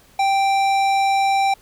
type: tone with tanh clipping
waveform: sine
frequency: 784 Hz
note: G5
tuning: in tune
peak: -17 dBFS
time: 0.19-1.54 s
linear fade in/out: 5 ms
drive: 16 dB
effects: pink hiss -52 dBFS RMS until 1.61 s

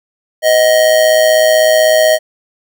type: tone with amplitude modulation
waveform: square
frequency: 628 Hz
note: D#5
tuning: 16 cents sharp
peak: -5 dBFS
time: 0.42-2.19 s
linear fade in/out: 50 ms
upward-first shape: sine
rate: 116 Hz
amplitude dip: 55%
effects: none

